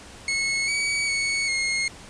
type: tone with pitch steps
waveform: sawtooth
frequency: 2187 / 2267 / 2219 / 2151 Hz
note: C#7 / C#7 / C#7 / C7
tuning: -24 / +38 / +1 / +47 cents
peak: -19 dBFS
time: 0.28-1.88 s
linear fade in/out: 2 ms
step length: 400 ms
effects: pink hiss -44 dBFS RMS until 2.09 s + resampled to 22050 Hz